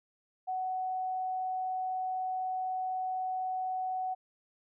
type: tone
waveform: sine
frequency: 746 Hz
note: F#5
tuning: 14 cents sharp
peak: -31 dBFS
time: 0.47-4.15 s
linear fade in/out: 20 ms
effects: none